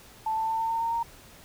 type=tone with pitch steps; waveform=sine; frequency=880 / 887.7 / 895.4 / 903.2 / 911 / 919 / 927 Hz; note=A5 / A5 / A5 / A5 / A#5 / A#5 / A#5; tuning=0 / +15 / +30 / +45 / -40 / -25 / -10 cents; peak=-25 dBFS; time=0.26-1.03 s; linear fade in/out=5 ms; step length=110 ms; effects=pink hiss -51 dBFS RMS until 1.44 s